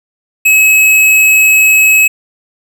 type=tone; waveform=square; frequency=2568 Hz; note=E7; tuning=46 cents flat; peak=-5 dBFS; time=0.45-2.08 s; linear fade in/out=10 ms; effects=none